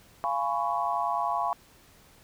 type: chord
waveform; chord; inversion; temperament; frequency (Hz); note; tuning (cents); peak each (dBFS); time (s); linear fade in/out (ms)
sine; C# dominant seventh; first; just; 693 / 831.5 / 997.9 / 1108.7; E#5 / G#5 / B5 / C#6; -14 / +2 / +18 / 0; -31; 0.24-1.53; 0
effects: pink hiss -57 dBFS RMS until 2.23 s